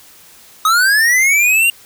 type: linear sweep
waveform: square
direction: up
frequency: 1244.5 to 2809 Hz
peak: -10 dBFS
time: 0.65-1.7 s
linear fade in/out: 2 ms
effects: white hiss -43 dBFS RMS until 1.85 s